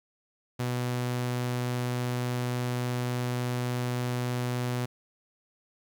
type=tone; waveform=sawtooth; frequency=123.47 Hz; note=B2; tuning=in tune; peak=-24 dBFS; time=0.59-4.86 s; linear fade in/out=10 ms; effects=11-bit